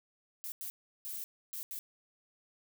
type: noise bursts at uneven times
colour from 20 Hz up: violet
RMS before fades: -41 dBFS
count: 5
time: 0.44-0.52 / 0.61-0.7 / 1.05-1.24 / 1.53-1.63 / 1.71-1.79 s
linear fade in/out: 0 ms
effects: none